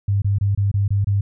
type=tone bursts; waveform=sine; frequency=100 Hz; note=G2; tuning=35 cents sharp; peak=-15 dBFS; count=7; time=0.08-1.21 s; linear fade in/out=5 ms; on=140 ms; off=25 ms; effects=none